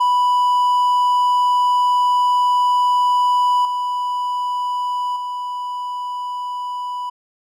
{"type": "tone with level steps", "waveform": "triangle", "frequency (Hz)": 987.8, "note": "B5", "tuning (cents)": 0, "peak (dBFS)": [-11, -17, -21], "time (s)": [0, 7.1], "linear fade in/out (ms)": 10, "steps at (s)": [3.65, 5.16], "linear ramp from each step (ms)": 2, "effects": []}